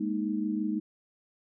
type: chord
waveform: sine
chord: Ab suspended second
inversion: none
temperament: just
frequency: 207.7 / 233.6 / 311.5 Hz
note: Ab3 / Bb3 / Eb4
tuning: 0 / +4 / +2 cents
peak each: -31 / -34 / -31 dBFS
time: 0-0.8 s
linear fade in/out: 10 ms
effects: none